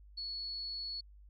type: tone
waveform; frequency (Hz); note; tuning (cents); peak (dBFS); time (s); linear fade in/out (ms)
sine; 4393; C#8; -16; -38; 0.17-1.01; 10
effects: added 50 Hz sine -54 dBFS peak until 1.29 s